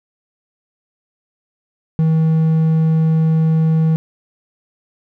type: tone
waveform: triangle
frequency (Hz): 160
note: D#3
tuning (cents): +49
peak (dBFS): -9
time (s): 1.99-3.96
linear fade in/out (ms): 0
effects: none